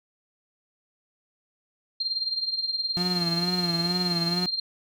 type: tone with tremolo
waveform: sine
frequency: 4186 Hz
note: C8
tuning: in tune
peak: -22 dBFS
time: 2-4.6 s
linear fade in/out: 5 ms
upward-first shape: triangle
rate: 19 Hz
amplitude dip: 80%
type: tone with vibrato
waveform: 35% pulse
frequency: 174.61 Hz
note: F3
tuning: in tune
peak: -25 dBFS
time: 2.97-4.46 s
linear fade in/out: 0 ms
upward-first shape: sine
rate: 2.2 Hz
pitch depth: 59 cents each way
effects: none